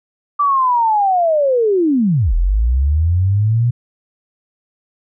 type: linear two-way sweep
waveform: sine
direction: down then up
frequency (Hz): 1174.7 to 38.89 to 122.7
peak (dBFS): -11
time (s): 0.39-3.71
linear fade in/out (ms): 10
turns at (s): 2.34
effects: none